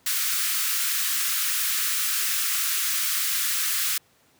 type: high-pass noise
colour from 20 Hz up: white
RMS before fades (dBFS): -25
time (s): 0.06-3.98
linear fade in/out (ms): 5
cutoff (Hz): 1200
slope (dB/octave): 48
effects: pink hiss -61 dBFS RMS until 4.39 s + high-pass 100 Hz 12 dB/octave